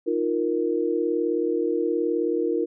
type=chord; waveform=sine; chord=Eb suspended second; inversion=none; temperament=just; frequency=311.1 / 350 / 466.7 Hz; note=Eb4 / F4 / Bb4; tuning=0 / +4 / +2 cents; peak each=-27 / -25 / -25 dBFS; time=0.06-2.66 s; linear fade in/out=20 ms; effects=none